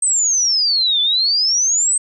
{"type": "exponential two-way sweep", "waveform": "sine", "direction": "down then up", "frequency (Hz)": [8372, 3460, 8372], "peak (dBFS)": -13, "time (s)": [0.02, 1.98], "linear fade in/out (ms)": 5, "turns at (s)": 1.01, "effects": []}